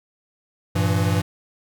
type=chord; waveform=square; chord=E diminished; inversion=first; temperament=equal with one note detuned; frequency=98 / 116.54 / 167.31 Hz; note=G2 / Bb2 / E3; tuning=0 / 0 / +26 cents; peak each=-21 / -26 / -24 dBFS; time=0.75-1.22 s; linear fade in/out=10 ms; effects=none